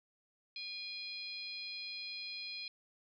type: harmonic tone with a mistuned harmonic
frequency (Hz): 829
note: G#5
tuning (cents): -3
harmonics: 3 / 4 / 5 / 6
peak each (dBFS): -46 / -52 / -44 / -50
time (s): 0.56-2.68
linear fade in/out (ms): 2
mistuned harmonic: 3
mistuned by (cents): -33
effects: none